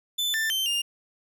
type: tone with pitch steps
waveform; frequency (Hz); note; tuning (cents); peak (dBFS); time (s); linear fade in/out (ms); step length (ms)
40% pulse; 3513 / 1777 / 3106 / 2814; A7 / A6 / G7 / F7; -3 / +17 / -17 / +12; -23; 0.18-0.82; 10; 160
effects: none